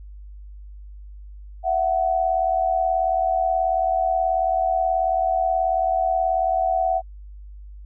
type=tone pair together; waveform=sine; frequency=668.5 / 747 Hz; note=E5 / F#5; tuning=+24 / +16 cents; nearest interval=major second; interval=192 cents; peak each=-22 / -20 dBFS; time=1.63-7.02 s; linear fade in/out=50 ms; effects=added 50 Hz sine -37 dBFS peak until 7.85 s